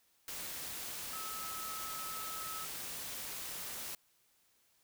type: tone in noise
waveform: sine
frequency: 1294 Hz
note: E6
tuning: 32 cents flat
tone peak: -44 dBFS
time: 1.13-2.65 s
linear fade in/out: 2 ms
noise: white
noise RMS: -43 dBFS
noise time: 0.28-3.95 s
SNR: -4 dB
effects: white hiss -72 dBFS RMS until 4.83 s